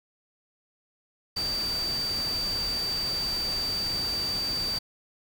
sine tone in noise, 4641 Hz, D8, 21 cents flat, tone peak -27 dBFS, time 1.36-4.79 s, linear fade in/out 10 ms, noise pink, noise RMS -37 dBFS, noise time 1.36-4.79 s, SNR +7 dB, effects none

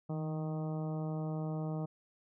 harmonic tone with a mistuned harmonic, 155.56 Hz, D#3, in tune, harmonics 1 / 2 / 3 / 4 / 5 / 6 / 7 / 8, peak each -35 / -43 / -46 / -46 / -49 / -56 / -56 / -57 dBFS, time 0.09-1.86 s, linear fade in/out 10 ms, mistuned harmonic 1, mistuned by +34 cents, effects none

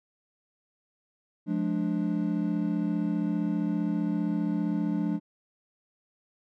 triangle chord, D diminished, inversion first, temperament just, 176.2 / 211.4 / 293.7 Hz, F3 / Ab3 / D4, +16 / +31 / 0 cents, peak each -28 dBFS, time 1.46-5.2 s, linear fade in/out 50 ms, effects none

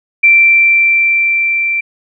sine tone with level ramp, 2349 Hz, D7, in tune, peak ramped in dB -3 to -12 dBFS, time 0.23-1.81 s, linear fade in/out 10 ms, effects none

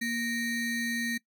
square ring-modulated tone, 1046.5 Hz, C6, in tune, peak -27 dBFS, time 0.01-1.18 s, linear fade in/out 10 ms, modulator 812 Hz, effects noise-tail reverb RT60 0.1 s tail -21 dB re dry

